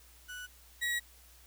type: tone pair in turn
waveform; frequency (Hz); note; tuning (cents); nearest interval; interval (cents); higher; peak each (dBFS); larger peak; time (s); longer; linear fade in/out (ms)
35% pulse; 1480 / 1913.3; F#6 / A#6; 0 / +45; major third; 445; second; -40 / -29; second; 0.28-0.47 / 0.81-1; neither; 20
effects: added 60 Hz sine -59 dBFS peak until 1.46 s + white hiss -60 dBFS RMS until 1.46 s